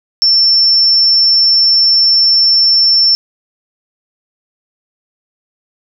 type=tone; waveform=sine; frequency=5390 Hz; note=E8; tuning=38 cents sharp; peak=-6 dBFS; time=0.22-3.15 s; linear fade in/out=0 ms; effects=none